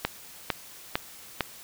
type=click train; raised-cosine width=0.3 ms; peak=-8 dBFS; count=4; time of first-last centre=0.05-1.407 s; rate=2.21 Hz; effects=white hiss -47 dBFS RMS until 1.63 s